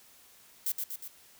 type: noise with echo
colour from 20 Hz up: violet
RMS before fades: -30 dBFS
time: 0.66-0.72 s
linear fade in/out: 5 ms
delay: 120 ms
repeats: 3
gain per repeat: -4 dB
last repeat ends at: 1.08 s
effects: white hiss -58 dBFS RMS until 1.39 s

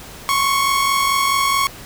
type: tone pair together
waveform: sawtooth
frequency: 1064.1 / 1108.7 Hz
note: C6 / C#6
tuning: +29 / 0 cents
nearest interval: minor second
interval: 71 cents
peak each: -19 / -12 dBFS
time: 0.29-1.67 s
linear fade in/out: 0 ms
effects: pink hiss -37 dBFS RMS until 1.85 s

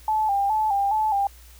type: tone with vibrato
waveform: sine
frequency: 830.6 Hz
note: G#5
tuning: in tune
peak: -19 dBFS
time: 0.08-1.27 s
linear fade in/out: 2 ms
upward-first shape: square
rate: 2.4 Hz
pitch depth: 72 cents each way
effects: added 60 Hz sine -46 dBFS peak until 1.59 s + white hiss -52 dBFS RMS until 1.59 s

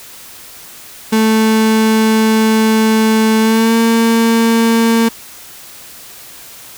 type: tone with pitch glide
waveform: 35% pulse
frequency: 220 to 228.3 Hz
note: A3 to A#3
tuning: 0 to -36 cents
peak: -7 dBFS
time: 1.12-5.09 s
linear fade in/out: 10 ms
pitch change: +64 cents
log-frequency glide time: 3.4-3.76 s
effects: white hiss -35 dBFS RMS until 6.77 s

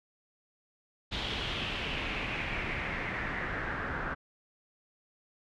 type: noise with low-pass filter sweep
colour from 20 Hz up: pink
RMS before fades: -35 dBFS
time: 1.11-4.15 s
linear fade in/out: 20 ms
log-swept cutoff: 3500 to 1500 Hz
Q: 3.7
effects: none

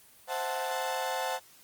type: chord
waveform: 35% pulse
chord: F# half-diminished seventh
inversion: second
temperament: equal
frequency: 523.3 / 659.3 / 740 / 880 Hz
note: C5 / E5 / F#5 / A5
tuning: 0 / 0 / 0 / 0 cents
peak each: -34 / -38 / -34 / -33 dBFS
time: 0.27-1.4 s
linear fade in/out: 50 ms
effects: white hiss -57 dBFS RMS until 1.63 s + Opus 24 kbps

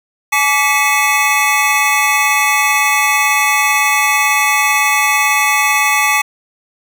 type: tone cluster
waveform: square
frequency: 851 / 1156 / 1982 / 2198 / 2571 Hz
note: G#5 / D6 / B6 / C#7 / E7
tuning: +42 / -28 / +6 / -15 / -44 cents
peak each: -18 dBFS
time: 0.32-6.22 s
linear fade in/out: 10 ms
effects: none

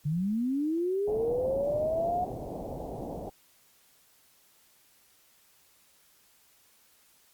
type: linear sweep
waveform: sine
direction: up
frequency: 141.2 to 729 Hz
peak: -26 dBFS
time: 0.05-2.25 s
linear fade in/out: 10 ms
type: low-pass noise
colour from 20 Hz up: white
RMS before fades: -38 dBFS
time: 1.07-3.3 s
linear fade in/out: 10 ms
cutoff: 760 Hz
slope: 48 dB/octave
effects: white hiss -63 dBFS RMS until 7.33 s + Opus 48 kbps

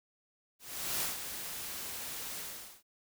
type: noise with ADSR envelope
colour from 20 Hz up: white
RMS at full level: -33 dBFS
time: 0.59-2.83 s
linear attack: 420 ms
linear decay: 150 ms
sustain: -8 dB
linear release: 440 ms
effects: none

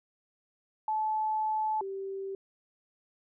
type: tone pair in turn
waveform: sine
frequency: 866 / 388.7 Hz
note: A5 / G4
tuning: -28 / -15 cents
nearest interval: octave + major second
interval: 1387 cents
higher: first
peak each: -27 / -34 dBFS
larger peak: first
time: 0.88-1.81 / 1.81-2.35 s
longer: first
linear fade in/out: 2 ms
effects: none

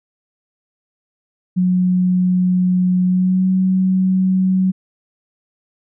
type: tone with pitch glide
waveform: sine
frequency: 182.1 to 187.22 Hz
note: F#3 to F#3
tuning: -27 to +21 cents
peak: -12 dBFS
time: 1.56-4.72 s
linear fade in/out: 20 ms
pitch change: +48 cents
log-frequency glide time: 3.05-3.49 s
effects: none

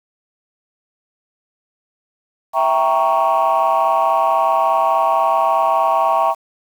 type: chord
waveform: sine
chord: E diminished seventh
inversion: none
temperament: equal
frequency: 659.3 / 784 / 932.3 / 1108.7 Hz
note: E5 / G5 / Bb5 / Db6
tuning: 0 / 0 / 0 / 0 cents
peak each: -17 dBFS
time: 2.53-6.35 s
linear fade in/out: 50 ms
effects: tanh soft clip ceiling -7 dBFS + 7-bit

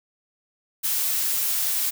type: noise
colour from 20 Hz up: blue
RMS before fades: -24 dBFS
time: 0.83-1.91 s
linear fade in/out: 20 ms
effects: none

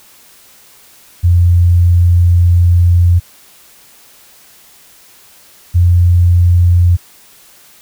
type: tone pair in turn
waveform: sine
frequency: 87.31 / 87.75 Hz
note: F2 / F2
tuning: 0 / +9 cents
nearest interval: unison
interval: 9 cents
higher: second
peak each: -5 dBFS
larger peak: neither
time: 1.23-3.2 / 5.74-6.97 s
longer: first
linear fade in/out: 20 ms
effects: white hiss -43 dBFS RMS until 7.81 s

